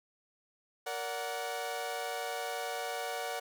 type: chord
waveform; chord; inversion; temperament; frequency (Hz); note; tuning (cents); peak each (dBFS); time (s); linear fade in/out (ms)
sawtooth; Bb augmented; none; equal with one note detuned; 466.2 / 577.9 / 740; Bb4 / D5 / F#5; 0 / -28 / 0; -37 / -37 / -34; 0.86-3.4; 10
effects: none